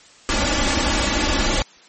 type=noise with comb filter; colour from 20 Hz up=pink; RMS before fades=-19 dBFS; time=0.29-1.62 s; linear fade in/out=0 ms; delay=3.5 ms; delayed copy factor=+0.8; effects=white hiss -48 dBFS RMS until 1.88 s + MP3 32 kbps